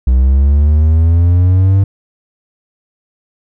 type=linear sweep; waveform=triangle; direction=up; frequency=61.74 to 98.7 Hz; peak=-4 dBFS; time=0.07-1.84 s; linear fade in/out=5 ms; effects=none